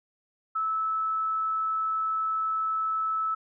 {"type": "tone", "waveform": "sine", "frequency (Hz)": 1306, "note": "E6", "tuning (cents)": -17, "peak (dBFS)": -25, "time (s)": [0.55, 3.35], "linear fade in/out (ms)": 10, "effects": []}